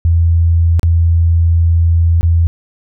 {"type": "tone with dropouts", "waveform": "sine", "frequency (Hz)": 83.7, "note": "E2", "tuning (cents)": 27, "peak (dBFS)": -7, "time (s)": [0.05, 2.47], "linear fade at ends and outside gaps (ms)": 0, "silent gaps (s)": [[0.795, 0.831], [2.21, 2.23]], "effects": []}